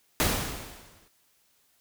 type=noise with exponential decay; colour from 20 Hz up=pink; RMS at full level=-22 dBFS; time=0.2-1.08 s; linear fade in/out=0 ms; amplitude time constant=190 ms; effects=white hiss -67 dBFS RMS until 1.8 s